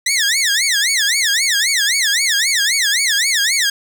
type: tone with vibrato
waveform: 15% pulse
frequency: 1905 Hz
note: A#6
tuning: 37 cents sharp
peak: -7 dBFS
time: 0.06-3.7 s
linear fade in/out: 5 ms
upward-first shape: sine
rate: 3.8 Hz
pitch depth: 290 cents each way
effects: none